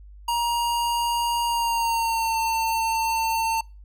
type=tone with pitch glide; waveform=square; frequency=944 to 900.8 Hz; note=A#5 to A5; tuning=+22 to +40 cents; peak=-22 dBFS; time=0.28-3.61 s; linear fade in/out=5 ms; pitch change=-82 cents; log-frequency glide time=1.45-2.36 s; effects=noise-tail reverb RT60 0.3 s tail -25 dB re dry + added 50 Hz sine -42 dBFS peak until 3.84 s